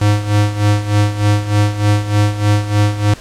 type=tone with tremolo; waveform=square; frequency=103.83 Hz; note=G#2; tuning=in tune; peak=-9 dBFS; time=0.01-3.14 s; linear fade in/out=5 ms; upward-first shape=sine; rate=3.3 Hz; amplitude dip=75%; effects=pink hiss -36 dBFS RMS until 3.2 s + low-pass 9000 Hz 12 dB/octave